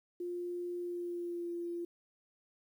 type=tone with pitch glide; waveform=sine; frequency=352.1 to 344.5 Hz; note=F4 to F4; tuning=+14 to -24 cents; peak=-36 dBFS; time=0.2-1.85 s; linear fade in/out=5 ms; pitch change=-38 cents; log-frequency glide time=0.79-1.5 s; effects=11-bit